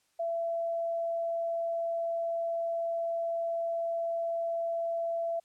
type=tone; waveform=sine; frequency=671 Hz; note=E5; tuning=31 cents sharp; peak=-29 dBFS; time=0.19-5.4 s; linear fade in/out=10 ms; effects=white hiss -72 dBFS RMS until 5.44 s + low-pass 10000 Hz 12 dB/octave